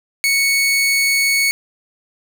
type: tone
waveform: sawtooth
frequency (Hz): 2217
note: C#7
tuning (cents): 0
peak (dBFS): -10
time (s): 0.24-1.51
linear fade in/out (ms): 0
effects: none